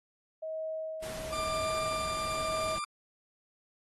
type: tone with tremolo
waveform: sine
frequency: 635 Hz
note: D#5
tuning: 35 cents sharp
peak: -33 dBFS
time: 0.42-2.76 s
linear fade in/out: 10 ms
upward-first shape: sine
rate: 1 Hz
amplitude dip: 50%
type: noise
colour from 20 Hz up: pink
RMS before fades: -43 dBFS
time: 1.02-2.79 s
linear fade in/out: 10 ms
type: tone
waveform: 40% pulse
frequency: 1189 Hz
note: D6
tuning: 21 cents sharp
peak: -33 dBFS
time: 1.32-2.85 s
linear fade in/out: 10 ms
effects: AAC 32 kbps